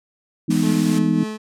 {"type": "chord", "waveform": "sine", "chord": "E major seventh", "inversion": "none", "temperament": "just", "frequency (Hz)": [164.81, 206, 247.2, 309], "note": ["E3", "G#3", "B3", "D#4"], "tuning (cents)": [0, -14, 2, -12], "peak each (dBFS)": -21, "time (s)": [0.48, 1.24], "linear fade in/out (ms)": 10}
{"type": "noise", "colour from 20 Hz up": "white", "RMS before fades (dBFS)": -30, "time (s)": [0.5, 0.99], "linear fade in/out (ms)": 10}
{"type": "tone with tremolo", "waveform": "30% pulse", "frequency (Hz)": 215.9, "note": "A3", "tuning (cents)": -33, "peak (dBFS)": -22, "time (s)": [0.62, 1.38], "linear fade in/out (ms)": 20, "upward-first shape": "triangle", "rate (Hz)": 3.5, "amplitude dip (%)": 60}
{"effects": ["low-pass 9000 Hz 12 dB/octave"]}